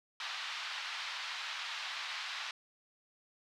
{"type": "band-pass noise", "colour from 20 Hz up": "white", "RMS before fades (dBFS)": -41, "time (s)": [0.2, 2.51], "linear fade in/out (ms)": 2, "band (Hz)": [910, 4200], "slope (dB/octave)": 24, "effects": []}